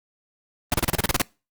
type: noise bursts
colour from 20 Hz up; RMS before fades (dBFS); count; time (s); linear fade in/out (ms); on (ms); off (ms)
pink; -20; 10; 0.72-1.217; 0; 20; 33
effects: noise-tail reverb RT60 0.3 s tail -25 dB re dry + Opus 32 kbps